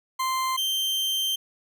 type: tone pair in turn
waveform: 40% pulse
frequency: 1043 / 3140 Hz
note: C6 / G7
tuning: -6 / +2 cents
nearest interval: octave + perfect fifth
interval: 1908 cents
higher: second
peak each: -23 dBFS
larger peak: neither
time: 0.19-0.57 / 0.57-1.36 s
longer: second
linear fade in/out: 10 ms
effects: none